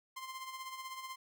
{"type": "tone with tremolo", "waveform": "sawtooth", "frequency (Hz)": 1046.5, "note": "C6", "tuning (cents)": 0, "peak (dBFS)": -37, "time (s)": [0.16, 1.16], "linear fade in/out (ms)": 10, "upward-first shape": "sine", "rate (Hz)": 16, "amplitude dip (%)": 55, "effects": []}